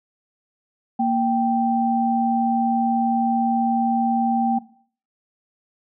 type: tone pair together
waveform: sine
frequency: 233.1 / 782.7 Hz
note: A#3 / G5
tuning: 0 / -3 cents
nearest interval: octave + major sixth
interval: 2097 cents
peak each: -20 dBFS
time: 0.99-4.59 s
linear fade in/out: 10 ms
effects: noise-tail reverb RT60 0.5 s tail -17 dB re dry